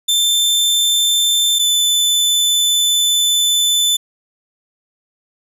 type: tone pair in turn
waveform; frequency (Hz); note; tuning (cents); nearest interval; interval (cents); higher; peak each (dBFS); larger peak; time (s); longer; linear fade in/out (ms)
sawtooth; 3554 / 3515; A7 / A7; +17 / -2; unison; 19; first; -9 / -9; neither; 0.08-1.59 / 1.59-3.97; second; 10
effects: resampled to 32000 Hz + 8-bit